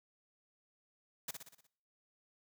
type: noise with echo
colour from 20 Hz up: white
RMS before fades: -40 dBFS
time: 1.28-1.31 s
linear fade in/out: 5 ms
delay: 60 ms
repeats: 6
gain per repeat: -5 dB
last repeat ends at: 1.67 s
effects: noise-tail reverb RT60 0.6 s tail -21 dB re dry